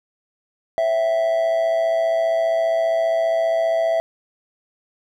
triangle tone with amplitude modulation, 659.3 Hz, E5, in tune, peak -12 dBFS, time 0.78-4 s, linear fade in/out 0 ms, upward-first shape sine, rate 115 Hz, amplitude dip 55%, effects none

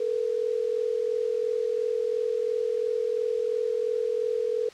sine tone pair together, 440 / 482.9 Hz, A4 / B4, 0 / -39 cents, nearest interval major second, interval 161 cents, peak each -27 dBFS, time 0-4.69 s, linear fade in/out 5 ms, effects white hiss -49 dBFS RMS until 4.73 s + low-pass 5000 Hz 12 dB/octave

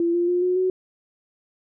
sine tone with pitch steps, 340 / 347.5 / 355.3 / 363.1 / 371.2 Hz, F4 / F4 / F4 / F#4 / F#4, -46 / -9 / +30 / -33 / +6 cents, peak -18 dBFS, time 0-0.7 s, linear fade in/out 2 ms, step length 140 ms, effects none

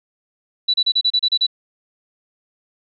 sine tone bursts, 3951 Hz, B7, in tune, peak -13 dBFS, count 9, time 0.68-1.467 s, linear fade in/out 10 ms, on 59 ms, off 32 ms, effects none

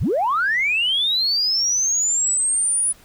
sine linear sweep, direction up, 37 to 9956 Hz, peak -16 dBFS, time 0-2.93 s, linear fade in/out 20 ms, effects tanh soft clip ceiling -12 dBFS + pink hiss -50 dBFS RMS until 3.04 s

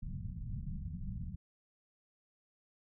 pink low-pass noise, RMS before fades -41 dBFS, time 0.02-1.36 s, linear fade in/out 10 ms, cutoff 200 Hz, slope 48 dB/octave, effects none

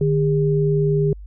sine tone pair together, 151.55 / 404.6 Hz, D#3 / G#4, -45 / -45 cents, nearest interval octave + perfect fourth, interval 1700 cents, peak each -17 / -19 dBFS, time 0.01-1.13 s, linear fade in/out 2 ms, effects added 50 Hz sine -34 dBFS peak until 1.26 s

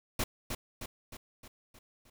pink noise with echo, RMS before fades -31 dBFS, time 0.19-0.24 s, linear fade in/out 5 ms, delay 310 ms, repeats 6, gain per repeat -5 dB, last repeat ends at 2.1 s, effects none

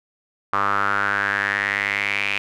sawtooth tone with band-pass filter sweep, 100.5 Hz, G2, 44 cents sharp, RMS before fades -22 dBFS, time 0.53-2.38 s, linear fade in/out 0 ms, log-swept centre 1200 to 2500 Hz, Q 6, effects none

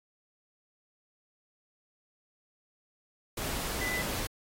sine tone in noise, 2000 Hz, B6, 21 cents sharp, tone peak -32 dBFS, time 3.81-4.02 s, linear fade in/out 5 ms, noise pink, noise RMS -35 dBFS, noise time 3.37-4.27 s, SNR 0 dB, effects AAC 48 kbps

